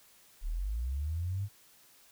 sine linear sweep, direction up, 33.15 to 103.83 Hz, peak -31 dBFS, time 0.41-1.49 s, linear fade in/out 50 ms, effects white hiss -61 dBFS RMS until 2.11 s

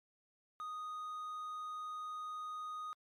triangle tone, 1242 Hz, D#6, 3 cents flat, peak -39 dBFS, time 0.6-2.93 s, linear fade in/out 0 ms, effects MP3 64 kbps

